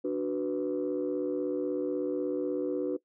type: chord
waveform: sine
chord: B minor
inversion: first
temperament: equal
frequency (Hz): 293.7 / 370 / 493.9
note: D4 / F#4 / B4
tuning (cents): 0 / 0 / 0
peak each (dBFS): -31 / -31 / -32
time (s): 0.04-2.97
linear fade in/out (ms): 10
effects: noise-tail reverb RT60 0.1 s tail -19 dB re dry + tanh soft clip ceiling -22 dBFS